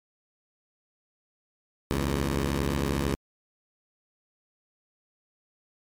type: beating tone pair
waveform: 10% pulse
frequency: 69.2 / 82.2 Hz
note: C#2 / E2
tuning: -2 / -4 cents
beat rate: 13 Hz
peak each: -18 / -23 dBFS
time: 1.91-3.15 s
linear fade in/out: 0 ms
effects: MP3 96 kbps